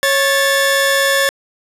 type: tone pair together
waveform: sawtooth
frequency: 550 / 1746.1 Hz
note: C#5 / A6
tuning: -14 / -14 cents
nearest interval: octave + minor sixth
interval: 2000 cents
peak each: -11 dBFS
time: 0.03-1.29 s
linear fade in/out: 0 ms
effects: resampled to 32000 Hz + 7-bit